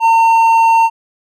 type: tone with hard clipping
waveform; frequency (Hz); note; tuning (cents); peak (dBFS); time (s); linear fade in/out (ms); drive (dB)
sine; 909; A#5; -44; -8; 0-0.9; 50; 5
effects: none